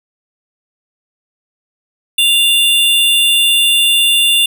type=tone pair together; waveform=square; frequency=2794 / 3520 Hz; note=F7 / A7; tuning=0 / 0 cents; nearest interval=major third; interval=400 cents; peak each=-12 / -12 dBFS; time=2.18-4.46 s; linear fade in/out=5 ms; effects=none